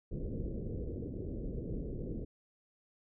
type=low-pass noise; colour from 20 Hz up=pink; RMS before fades=-39 dBFS; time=0.11-2.25 s; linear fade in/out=10 ms; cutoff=500 Hz; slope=48 dB/octave; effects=none